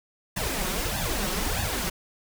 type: noise with flanger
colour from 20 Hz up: pink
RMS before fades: -28 dBFS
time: 0.36-1.9 s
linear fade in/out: 10 ms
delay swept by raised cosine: 1.1 to 5.5 ms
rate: 1.6 Hz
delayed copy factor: +0.95
effects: none